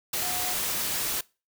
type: tone in noise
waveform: sine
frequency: 726 Hz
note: F#5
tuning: 33 cents flat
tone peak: -36 dBFS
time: 0.22-0.54 s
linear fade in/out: 5 ms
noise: white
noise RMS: -29 dBFS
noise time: 0.13-1.21 s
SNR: -10 dB
effects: noise-tail reverb RT60 0.3 s tail -23 dB re dry